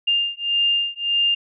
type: beating tone pair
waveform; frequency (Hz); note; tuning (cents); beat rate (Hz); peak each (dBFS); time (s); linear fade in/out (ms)
sine; 2804 / 2805.7; F7 / F7; +6 / +7; 1.7; -21; 0.07-1.35; 10
effects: none